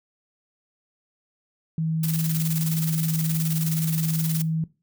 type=tone; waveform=sine; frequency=160.5 Hz; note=E3; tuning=46 cents flat; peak=-22 dBFS; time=1.78-4.64 s; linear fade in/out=2 ms
type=noise with tremolo; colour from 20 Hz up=blue; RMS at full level=-29 dBFS; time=2.03-4.42 s; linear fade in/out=5 ms; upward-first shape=square; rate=19 Hz; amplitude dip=55%
effects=noise-tail reverb RT60 0.3 s tail -19 dB re dry